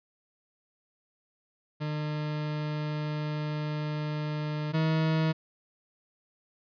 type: tone pair in turn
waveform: 40% pulse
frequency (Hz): 151.1 / 158.89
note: D3 / D#3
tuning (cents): +50 / +37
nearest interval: minor second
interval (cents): 87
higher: second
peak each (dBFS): -29 / -23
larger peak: second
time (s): 1.8-4.73 / 4.73-5.33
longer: first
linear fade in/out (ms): 20
effects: resampled to 11025 Hz